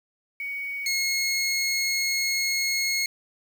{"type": "tone pair in turn", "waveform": ["sine", "20% pulse"], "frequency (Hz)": [2242, 2166], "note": ["C#7", "C#7"], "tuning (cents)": [19, -41], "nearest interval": "minor second", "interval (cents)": 60, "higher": "first", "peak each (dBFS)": [-29, -18], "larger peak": "second", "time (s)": [[0.4, 0.86], [0.86, 3.06]], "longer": "second", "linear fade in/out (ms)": 2, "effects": ["8-bit"]}